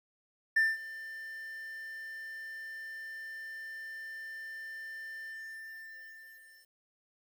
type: tone with ADSR envelope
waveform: triangle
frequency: 1785 Hz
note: A6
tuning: 24 cents sharp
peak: -19 dBFS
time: 0.56-6.78 s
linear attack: 10 ms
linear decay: 200 ms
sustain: -20 dB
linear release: 1500 ms
effects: tanh soft clip ceiling -18 dBFS + 10-bit